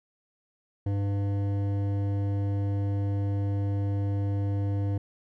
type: tone with hard clipping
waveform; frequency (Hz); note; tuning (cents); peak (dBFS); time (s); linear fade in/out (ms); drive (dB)
sine; 100; G2; +35; -27; 0.86-4.98; 5; 12
effects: none